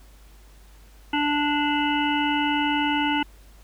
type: harmonic tone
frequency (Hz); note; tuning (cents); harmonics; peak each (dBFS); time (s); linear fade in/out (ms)
293.4; D4; -2; 1 / 3 / 5 / 7 / 9 / 10; -24 / -25 / -30 / -32 / -32 / -30; 1.13-3.23; 5
effects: added 50 Hz sine -47 dBFS peak until 3.63 s + pink hiss -56 dBFS RMS until 3.63 s